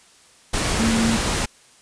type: tone in noise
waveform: sine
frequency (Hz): 226.5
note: A#3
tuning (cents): -50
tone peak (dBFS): -18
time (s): 0.79-1.17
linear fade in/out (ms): 10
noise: pink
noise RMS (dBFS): -22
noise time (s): 0.53-1.46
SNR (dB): +1
effects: white hiss -52 dBFS RMS until 1.81 s + resampled to 22050 Hz